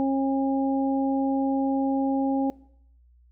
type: harmonic tone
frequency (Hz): 270.9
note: C#4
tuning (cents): -40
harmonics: 1 / 2 / 3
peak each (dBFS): -22 / -30 / -30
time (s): 0-2.5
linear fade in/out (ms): 0
effects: noise-tail reverb RT60 0.7 s tail -22 dB re dry + added 60 Hz sine -54 dBFS peak until 3.31 s